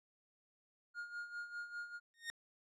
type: tone with tremolo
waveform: triangle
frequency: 1422 Hz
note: F6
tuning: 31 cents sharp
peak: -39 dBFS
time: 0.94-2 s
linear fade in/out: 50 ms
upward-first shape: sine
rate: 5 Hz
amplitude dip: 70%
type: tone with exponential growth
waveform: sawtooth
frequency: 1847 Hz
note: A#6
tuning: 16 cents flat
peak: -34 dBFS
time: 2.14-2.3 s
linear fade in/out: 0 ms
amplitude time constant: 34 ms
effects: low-pass 9000 Hz 12 dB/octave